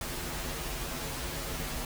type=noise with comb filter; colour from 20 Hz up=pink; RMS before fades=-36 dBFS; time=0.01-1.85 s; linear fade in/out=2 ms; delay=10 ms; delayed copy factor=-1; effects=none